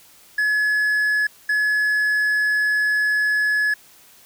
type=tone bursts at uneven times; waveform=triangle; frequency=1700 Hz; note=G#6; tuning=40 cents sharp; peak=-15 dBFS; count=2; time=0.38-1.27 / 1.49-3.74 s; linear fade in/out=5 ms; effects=white hiss -50 dBFS RMS until 4.25 s